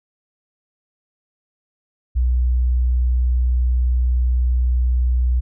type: tone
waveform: sine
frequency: 61.74 Hz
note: B1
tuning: in tune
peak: -14 dBFS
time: 2.15-5.41 s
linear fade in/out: 20 ms
effects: none